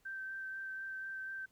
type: tone with vibrato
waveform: sine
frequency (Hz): 1557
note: G6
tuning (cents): -12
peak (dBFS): -40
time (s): 0.05-1.46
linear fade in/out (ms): 10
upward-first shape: sine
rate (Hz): 4.1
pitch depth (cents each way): 13
effects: pink hiss -73 dBFS RMS until 1.51 s